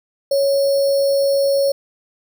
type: tone with sample-and-hold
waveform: sine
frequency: 554.4 Hz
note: C#5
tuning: in tune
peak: -13 dBFS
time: 0.31-1.72 s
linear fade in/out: 5 ms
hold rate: 4900 Hz
effects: none